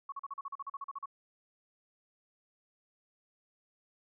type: tone bursts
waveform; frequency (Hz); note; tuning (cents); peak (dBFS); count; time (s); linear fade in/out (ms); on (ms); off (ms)
sine; 1108.7; C#6; 0; -37; 14; 0.09-1.058; 5; 32; 40
effects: none